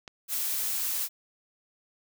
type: click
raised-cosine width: 0.2 ms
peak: -24 dBFS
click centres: 0.078 s
type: noise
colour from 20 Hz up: blue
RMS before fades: -30 dBFS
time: 0.28-1.09 s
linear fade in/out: 50 ms
effects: none